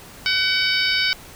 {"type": "harmonic tone with a mistuned harmonic", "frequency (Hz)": 754, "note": "F#5", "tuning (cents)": 32, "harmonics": [2, 3, 4, 5, 6, 7], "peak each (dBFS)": [-24, -23, -25, -26, -24, -27], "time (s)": [0.26, 1.13], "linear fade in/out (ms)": 0, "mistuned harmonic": 6, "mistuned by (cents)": 31, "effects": ["pink hiss -42 dBFS RMS until 1.35 s"]}